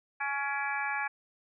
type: harmonic tone with a mistuned harmonic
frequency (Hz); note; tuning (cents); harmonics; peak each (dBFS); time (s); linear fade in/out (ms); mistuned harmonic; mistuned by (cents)
280; C#4; +18; 3 / 4 / 5 / 6 / 7 / 8 / 9; -35 / -40 / -40 / -34 / -45 / -37 / -48; 0.2-1.08; 10; 8; +60
effects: none